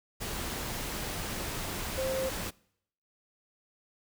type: tone in noise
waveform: sine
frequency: 527 Hz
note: C5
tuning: 12 cents sharp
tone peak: -30 dBFS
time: 1.97-2.3 s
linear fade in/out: 20 ms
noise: pink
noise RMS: -36 dBFS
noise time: 0.2-2.51 s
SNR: +3 dB
effects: noise-tail reverb RT60 0.7 s tail -24 dB re dry